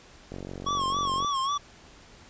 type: click train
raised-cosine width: 2 ms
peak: -24 dBFS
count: 44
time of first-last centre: 0.32-1.247 s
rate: 46.4 Hz
type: tone with vibrato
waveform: square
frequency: 1107 Hz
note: C#6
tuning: 3 cents flat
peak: -26 dBFS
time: 0.66-1.58 s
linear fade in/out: 10 ms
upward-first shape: sine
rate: 3.7 Hz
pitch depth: 85 cents each way
effects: pink hiss -52 dBFS RMS until 2.29 s + resampled to 16000 Hz

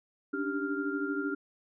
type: tone cluster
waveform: sine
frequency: 284.4 / 297.2 / 390.7 / 1397 Hz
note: C#4 / D4 / G4 / F6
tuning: +45 / +21 / -6 / 0 cents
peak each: -34 / -36 / -36 / -36 dBFS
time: 0.33-1.35 s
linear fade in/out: 10 ms
effects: none

